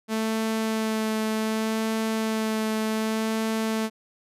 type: tone with vibrato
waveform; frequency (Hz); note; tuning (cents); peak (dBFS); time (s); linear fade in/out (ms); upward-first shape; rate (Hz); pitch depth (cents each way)
sawtooth; 220; A3; 0; -20; 0.08-3.9; 50; sine; 0.66; 13
effects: resampled to 32000 Hz